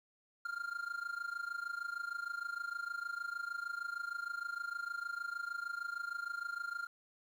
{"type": "tone with amplitude modulation", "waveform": "triangle", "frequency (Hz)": 1396.9, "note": "F6", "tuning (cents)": 0, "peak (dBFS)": -33, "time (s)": [0.45, 6.87], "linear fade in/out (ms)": 5, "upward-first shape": "sine", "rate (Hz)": 26.5, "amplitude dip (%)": 85, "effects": ["11-bit"]}